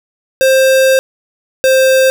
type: tone pair in turn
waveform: square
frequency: 528 / 525.7 Hz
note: C5 / C5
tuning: +16 / +8 cents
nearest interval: unison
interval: 8 cents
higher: first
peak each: -7 dBFS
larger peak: neither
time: 0.41-0.99 / 1.64-2.1 s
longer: first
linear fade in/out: 0 ms
effects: none